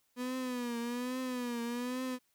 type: tone with vibrato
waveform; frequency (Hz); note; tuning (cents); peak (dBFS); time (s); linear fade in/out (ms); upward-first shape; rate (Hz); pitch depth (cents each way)
35% pulse; 245.8; B3; -8; -33; 0.16-2.19; 50; triangle; 1.2; 94
effects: white hiss -75 dBFS RMS until 2.34 s